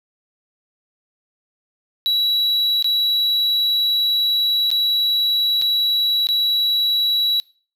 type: tone with dropouts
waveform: triangle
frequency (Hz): 3910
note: B7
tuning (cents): -18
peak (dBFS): -14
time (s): 2.06-7.4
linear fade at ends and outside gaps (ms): 0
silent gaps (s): 2.825-2.844 / 4.704-4.714 / 5.615-5.621 / 6.27-6.288
effects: noise-tail reverb RT60 0.4 s tail -22 dB re dry